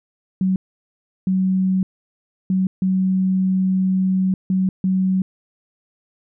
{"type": "tone bursts at uneven times", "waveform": "sine", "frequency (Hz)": 187.9, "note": "F#3", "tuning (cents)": 27, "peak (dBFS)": -15, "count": 6, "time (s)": [[0.41, 0.56], [1.27, 1.83], [2.5, 2.67], [2.82, 4.34], [4.5, 4.69], [4.84, 5.22]], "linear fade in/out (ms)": 2, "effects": []}